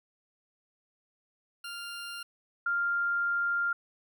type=tone pair in turn; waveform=20% pulse / sine; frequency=1396.9 / 1396.9 Hz; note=F6 / F6; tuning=0 / 0 cents; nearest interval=unison; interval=0 cents; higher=neither; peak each=-33 / -26 dBFS; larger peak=second; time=1.64-2.23 / 2.66-3.73 s; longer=second; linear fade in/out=5 ms; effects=none